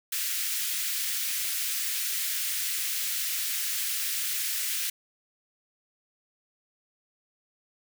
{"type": "high-pass noise", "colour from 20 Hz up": "white", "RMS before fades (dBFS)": -30, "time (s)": [0.12, 4.9], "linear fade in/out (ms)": 5, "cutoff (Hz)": 1700, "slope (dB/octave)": 24, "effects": []}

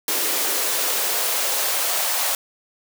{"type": "noise with high-pass filter sweep", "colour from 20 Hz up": "white", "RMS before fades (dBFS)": -22, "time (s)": [0.08, 2.35], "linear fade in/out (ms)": 2, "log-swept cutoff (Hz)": [350, 690], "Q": 1.8, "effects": []}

